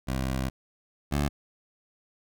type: tone pair in turn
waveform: 15% pulse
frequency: 65.41 / 72.1 Hz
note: C2 / D2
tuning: 0 / -31 cents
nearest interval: major second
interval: 169 cents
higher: second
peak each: -21 / -18 dBFS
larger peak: second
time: 0.07-0.5 / 1.11-1.29 s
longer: first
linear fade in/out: 20 ms
effects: none